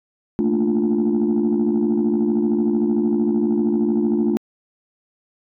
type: chord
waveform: sine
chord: Bb major seventh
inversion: third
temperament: equal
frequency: 220 / 233.1 / 293.7 / 349.2 Hz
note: A3 / Bb3 / D4 / F4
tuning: 0 / 0 / 0 / 0 cents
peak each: -18 / -24 / -21 / -20 dBFS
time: 0.39-4.37 s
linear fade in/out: 0 ms
effects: tanh soft clip ceiling -11 dBFS